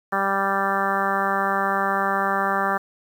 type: harmonic tone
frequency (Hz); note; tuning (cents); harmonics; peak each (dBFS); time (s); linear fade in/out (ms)
196; G3; 0; 1 / 2 / 3 / 4 / 5 / 6 / 7 / 8 / 9; -31 / -31 / -30 / -26 / -30 / -25 / -29 / -29 / -30; 0.12-2.78; 10
effects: 8-bit